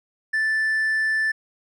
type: tone with hard clipping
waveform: sine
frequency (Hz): 1760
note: A6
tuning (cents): 0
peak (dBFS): -20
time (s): 0.33-1.32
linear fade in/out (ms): 10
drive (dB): 2
effects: none